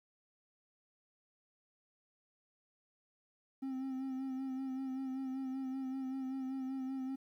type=tone with vibrato; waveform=triangle; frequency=263.8 Hz; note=C4; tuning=14 cents sharp; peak=-35 dBFS; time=3.62-7.16 s; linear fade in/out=10 ms; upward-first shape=sine; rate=5.2 Hz; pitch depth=31 cents each way; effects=12-bit